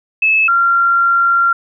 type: tone pair in turn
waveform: sine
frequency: 2603 / 1378.9 Hz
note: E7 / F6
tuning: -22 / -22 cents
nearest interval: major seventh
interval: 1100 cents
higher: first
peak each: -9 dBFS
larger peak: neither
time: 0.22-0.48 / 0.48-1.53 s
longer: second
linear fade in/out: 5 ms
effects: none